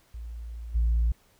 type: tone with level steps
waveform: sine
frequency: 57.4 Hz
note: A#1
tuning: 26 cents flat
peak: -35 / -19 dBFS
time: 0.14-1.12 s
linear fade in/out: 5 ms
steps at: 0.74 s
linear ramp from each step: 20 ms
effects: tanh soft clip ceiling -18 dBFS + pink hiss -63 dBFS RMS until 1.39 s